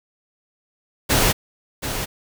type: noise with echo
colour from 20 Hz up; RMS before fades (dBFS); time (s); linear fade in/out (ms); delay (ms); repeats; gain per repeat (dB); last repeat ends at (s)
pink; -17; 1.09-1.33; 20; 730; 1; -9; 2.06
effects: none